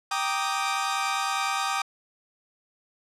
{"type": "chord", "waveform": "sawtooth", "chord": "Eb major seventh", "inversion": "first", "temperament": "equal", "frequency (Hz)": [784, 932.3, 1174.7, 1244.5], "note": ["G5", "Bb5", "D6", "Eb6"], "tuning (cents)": [0, 0, 0, 0], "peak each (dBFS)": [-26, -31, -27, -26], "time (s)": [0.11, 1.82], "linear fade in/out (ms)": 5, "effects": ["low-pass 9000 Hz 12 dB/octave"]}